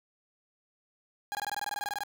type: tone bursts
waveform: 30% pulse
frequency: 820 Hz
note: G#5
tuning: 22 cents flat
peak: -29 dBFS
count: 15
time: 1.32-2.035 s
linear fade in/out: 0 ms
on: 29 ms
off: 20 ms
effects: none